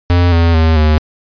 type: tone with pitch steps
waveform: square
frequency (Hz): 87.8 / 84.03 / 80.42 / 76.97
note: F2 / E2 / E2 / D#2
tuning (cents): +10 / +34 / -42 / -18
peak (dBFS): -8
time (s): 0.1-0.98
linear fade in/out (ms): 0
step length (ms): 220
effects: resampled to 11025 Hz